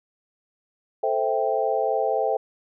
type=chord; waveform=sine; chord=A minor seventh; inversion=none; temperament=equal; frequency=440 / 523.3 / 659.3 / 784 Hz; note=A4 / C5 / E5 / G5; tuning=0 / 0 / 0 / 0 cents; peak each=-26 dBFS; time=1.03-2.37 s; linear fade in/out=5 ms; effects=none